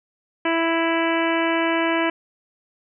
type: harmonic tone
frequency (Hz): 330.5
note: E4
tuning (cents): +5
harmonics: 1 / 2 / 3 / 4 / 5 / 6 / 7 / 8 / 9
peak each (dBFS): -22 / -25 / -26 / -32 / -28 / -31 / -29 / -34 / -33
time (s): 0.45-2.1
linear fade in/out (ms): 5
effects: none